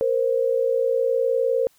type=tone pair together; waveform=sine; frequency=466.2 / 526 Hz; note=A#4 / C5; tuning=0 / +9 cents; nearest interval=major second; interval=209 cents; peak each=-21 dBFS; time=0.01-1.67 s; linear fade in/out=0 ms; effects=white hiss -60 dBFS RMS until 1.78 s